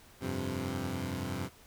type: chord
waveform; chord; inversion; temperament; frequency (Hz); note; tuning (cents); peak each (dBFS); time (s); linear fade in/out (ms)
15% pulse; F suspended second; none; equal; 87.31 / 98 / 130.81; F2 / G2 / C3; 0 / 0 / 0; -32; 0.2-1.5; 50
effects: pink hiss -58 dBFS RMS until 1.66 s